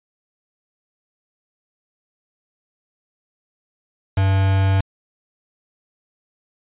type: tone with quantisation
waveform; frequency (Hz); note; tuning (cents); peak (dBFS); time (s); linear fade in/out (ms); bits
triangle; 96.6; G2; -25; -12; 4.17-4.81; 5; 4
effects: resampled to 8000 Hz